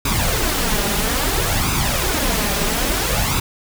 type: noise with flanger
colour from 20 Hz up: pink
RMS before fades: -19 dBFS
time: 0.05-3.4 s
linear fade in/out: 5 ms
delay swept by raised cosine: 0.8 to 5 ms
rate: 0.6 Hz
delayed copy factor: +0.6
effects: none